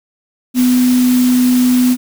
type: tone in noise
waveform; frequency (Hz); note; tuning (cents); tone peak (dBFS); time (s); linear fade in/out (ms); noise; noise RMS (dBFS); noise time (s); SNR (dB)
sine; 250; B3; +21; -8; 0.54-1.97; 50; white; -24; 0.54-1.97; +13
effects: none